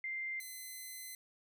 sine / 5% pulse tone pair in turn, 2093 / 2040 Hz, C7 / C7, 0 / -44 cents, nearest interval unison, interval 44 cents, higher first, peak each -37 / -35 dBFS, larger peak second, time 0.04-0.4 / 0.4-1.15 s, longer second, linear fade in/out 2 ms, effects none

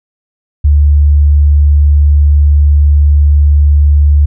sine tone, 73 Hz, D2, 10 cents flat, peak -3 dBFS, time 0.64-4.26 s, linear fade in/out 10 ms, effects none

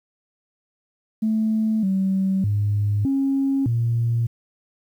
sine tone with pitch steps, 218.9 / 191.5 / 103.1 / 272.5 / 116.8 Hz, A3 / G3 / G#2 / C#4 / A#2, -9 / -40 / -12 / -29 / +4 cents, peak -17 dBFS, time 1.22-4.27 s, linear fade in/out 10 ms, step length 610 ms, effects tanh soft clip ceiling -13 dBFS + 9-bit

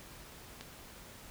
click, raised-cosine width 0.2 ms, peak -26 dBFS, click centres 0.61 s, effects pink hiss -52 dBFS RMS until 1.3 s

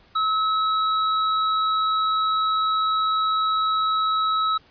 square tone, 1292 Hz, E6, 35 cents flat, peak -20 dBFS, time 0.15-4.58 s, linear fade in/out 10 ms, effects pink hiss -55 dBFS RMS until 4.7 s + resampled to 11025 Hz

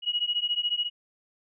sine beating tone pair, 2897 / 2911 Hz, F#7 / F#7, -37 / -29 cents, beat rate 14 Hz, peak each -28 dBFS, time 0.02-0.9 s, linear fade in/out 50 ms, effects none

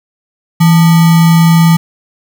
sine tone with sample-and-hold, 165.3 Hz, E3, 5 cents sharp, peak -3 dBFS, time 0.6-1.77 s, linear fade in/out 10 ms, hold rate 1050 Hz, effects none

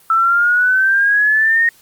sine exponential sweep, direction up, 1318.5 to 1864.7 Hz, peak -10 dBFS, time 0.1-1.69 s, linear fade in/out 2 ms, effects white hiss -49 dBFS RMS until 1.81 s + Opus 24 kbps

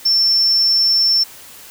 sine tone, 5390 Hz, E8, 38 cents sharp, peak -11 dBFS, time 0.05-1.24 s, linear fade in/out 10 ms, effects white hiss -39 dBFS RMS until 1.7 s

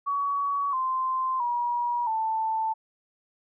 sine tone with pitch steps, 1128 / 1040.4 / 959.6 / 885 Hz, C#6 / C6 / A#5 / A5, +30 / -10 / +50 / +10 cents, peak -24 dBFS, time 0.06-2.74 s, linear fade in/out 20 ms, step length 670 ms, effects none

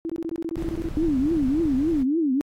sine tone bursts, 330 Hz, E4, 2 cents sharp, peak -25 dBFS, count 13, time 0.05-0.887 s, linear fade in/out 0 ms, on 45 ms, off 21 ms
brown noise, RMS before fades -34 dBFS, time 0.56-2.04 s, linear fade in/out 20 ms
click train, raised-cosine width 5 ms, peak -21 dBFS, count 20, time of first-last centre 0.57-1.656 s, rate 17.5 Hz
sine tone with vibrato, 293.7 Hz, D4, in tune, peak -19 dBFS, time 0.97-2.41 s, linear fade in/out 0 ms, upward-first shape triangle, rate 3.5 Hz, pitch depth 280 cents each way
effects AAC 48 kbps

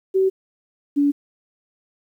sine tone pair in turn, 381.4 / 286.2 Hz, G4 / D4, -47 / -45 cents, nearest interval perfect fourth, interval 498 cents, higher first, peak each -14 dBFS, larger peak neither, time 0.14-0.3 / 0.96-1.12 s, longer neither, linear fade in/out 20 ms, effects 9-bit

